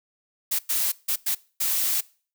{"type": "noise bursts at uneven times", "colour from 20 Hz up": "blue", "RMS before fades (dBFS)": -24, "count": 5, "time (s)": [[0.51, 0.59], [0.69, 0.92], [1.08, 1.16], [1.26, 1.35], [1.6, 2.01]], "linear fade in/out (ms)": 10, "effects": ["noise-tail reverb RT60 0.4 s tail -22 dB re dry"]}